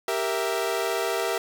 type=chord; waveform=sawtooth; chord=E diminished; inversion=first; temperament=equal; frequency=392 / 466.2 / 659.3 Hz; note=G4 / Bb4 / E5; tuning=0 / 0 / 0 cents; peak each=-25 dBFS; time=0.08-1.38 s; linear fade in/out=2 ms; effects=none